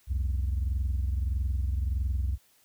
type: tone pair together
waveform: sine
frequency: 64.5 / 86.1 Hz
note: C2 / F2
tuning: -24 / -24 cents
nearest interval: perfect fourth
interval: 500 cents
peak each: -25 / -30 dBFS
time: 0.07-2.38 s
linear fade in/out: 50 ms
effects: tanh soft clip ceiling -22 dBFS + white hiss -64 dBFS RMS until 2.64 s